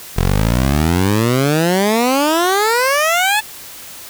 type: exponential sweep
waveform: 15% pulse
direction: up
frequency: 42.03 to 880 Hz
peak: -6 dBFS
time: 0.16-3.41 s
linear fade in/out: 20 ms
effects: white hiss -34 dBFS RMS until 4.09 s